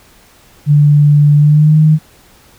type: tone with pitch glide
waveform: sine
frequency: 146.83 to 155.02 Hz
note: D3 to D#3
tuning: 0 to -6 cents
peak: -4 dBFS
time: 0.66-1.99 s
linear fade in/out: 50 ms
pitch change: +94 cents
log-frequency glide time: 1.37-1.78 s
effects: pink hiss -45 dBFS RMS until 2.58 s